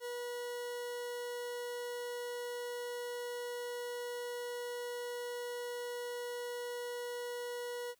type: tone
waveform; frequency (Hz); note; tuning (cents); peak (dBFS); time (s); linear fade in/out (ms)
40% pulse; 484.9; B4; -32; -38; 0-7.95; 50
effects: white hiss -73 dBFS RMS until 7.99 s